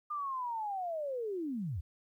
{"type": "linear sweep", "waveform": "sine", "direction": "down", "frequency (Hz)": [1214, 67.2], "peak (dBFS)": -34, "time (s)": [0.1, 1.81], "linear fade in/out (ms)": 10, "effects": ["12-bit"]}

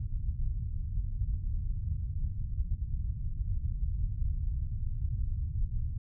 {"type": "low-pass noise", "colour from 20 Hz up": "pink", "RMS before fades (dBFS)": -32, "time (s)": [0, 5.98], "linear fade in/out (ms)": 5, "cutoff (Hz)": 110, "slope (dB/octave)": 24, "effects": []}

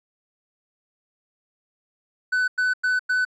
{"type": "tone bursts", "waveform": "triangle", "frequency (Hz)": 1502, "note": "F#6", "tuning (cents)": 26, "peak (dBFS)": -17, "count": 4, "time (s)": [2.32, 3.251], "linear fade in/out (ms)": 10, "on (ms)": 160, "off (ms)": 97, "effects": ["resampled to 22050 Hz"]}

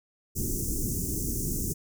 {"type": "band-stop noise", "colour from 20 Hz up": "pink", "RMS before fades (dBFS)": -30, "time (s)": [0.35, 1.74], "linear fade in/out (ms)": 20, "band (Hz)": [400, 6000], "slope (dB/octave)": 48, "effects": []}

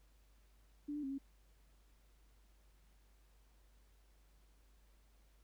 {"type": "tone with pitch steps", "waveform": "sine", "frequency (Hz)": [291.9, 296.2, 269.6, 274.3], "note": ["D4", "D4", "C#4", "C#4"], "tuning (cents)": [-10, 15, -48, -18], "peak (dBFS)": -39, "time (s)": [0.88, 1.184], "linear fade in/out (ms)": 10, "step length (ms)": 76, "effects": ["added 50 Hz sine -65 dBFS peak until 5.43 s", "pink hiss -75 dBFS RMS until 5.43 s"]}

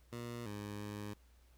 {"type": "tone with pitch steps", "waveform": "15% pulse", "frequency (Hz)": [119.1, 103.1, 103.8], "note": ["A#2", "G#2", "G#2"], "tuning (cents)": [38, -12, 0], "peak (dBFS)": -36, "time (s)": [0.12, 1.14], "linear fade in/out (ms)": 10, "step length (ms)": 340, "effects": ["added 60 Hz sine -62 dBFS peak until 1.57 s", "pink hiss -72 dBFS RMS until 1.57 s"]}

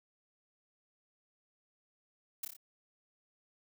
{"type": "noise with echo", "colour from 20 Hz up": "blue", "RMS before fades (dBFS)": -37, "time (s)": [2.43, 2.45], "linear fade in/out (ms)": 5, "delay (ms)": 29, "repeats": 4, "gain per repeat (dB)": -4, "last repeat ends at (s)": 2.566, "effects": []}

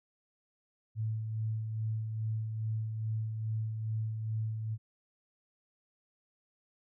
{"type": "tone with tremolo", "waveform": "sine", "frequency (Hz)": 110, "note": "A2", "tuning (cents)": 0, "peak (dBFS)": -30, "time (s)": [0.95, 4.78], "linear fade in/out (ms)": 50, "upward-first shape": "sine", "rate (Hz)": 2.4, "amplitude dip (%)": 40, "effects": []}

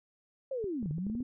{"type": "linear two-way sweep", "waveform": "sine", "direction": "down then up", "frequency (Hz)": [554, 142, 258.8], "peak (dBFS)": -32, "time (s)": [0.51, 1.23], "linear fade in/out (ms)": 5, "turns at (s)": 0.9}
{"type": "clicks", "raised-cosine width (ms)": 3, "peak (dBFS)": -30, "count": 9, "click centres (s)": [0.642, 0.828, 0.859, 0.91, 0.983, 1.067, 1.099, 1.152, 1.205]}
{"effects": []}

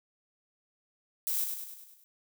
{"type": "noise with echo", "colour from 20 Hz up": "violet", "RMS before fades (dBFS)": -31, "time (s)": [1.27, 1.44], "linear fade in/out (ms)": 0, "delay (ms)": 100, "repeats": 6, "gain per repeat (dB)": -5, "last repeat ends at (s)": 2.04, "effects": []}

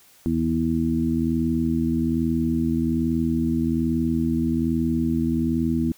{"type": "harmonic tone with a mistuned harmonic", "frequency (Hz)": 81.2, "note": "E2", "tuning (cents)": -26, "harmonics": [1, 2, 3, 4], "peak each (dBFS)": [-29, -27, -22, -26], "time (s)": [0.26, 5.92], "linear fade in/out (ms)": 0, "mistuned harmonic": 1, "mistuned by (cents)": -44, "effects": ["white hiss -54 dBFS RMS until 5.97 s"]}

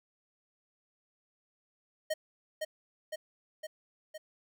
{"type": "tone with echo", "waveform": "square", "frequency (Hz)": 622.3, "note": "D#5", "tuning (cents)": 0, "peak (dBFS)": -30, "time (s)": [2.1, 2.14], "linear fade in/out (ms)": 10, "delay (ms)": 510, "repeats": 4, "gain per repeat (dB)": -3, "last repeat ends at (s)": 4.18, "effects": []}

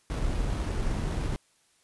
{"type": "noise with sample-and-hold", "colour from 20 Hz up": "brown", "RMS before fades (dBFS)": -29, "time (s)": [0.1, 1.36], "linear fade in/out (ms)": 0, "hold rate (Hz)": 7350, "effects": ["white hiss -66 dBFS RMS until 1.83 s", "resampled to 24000 Hz"]}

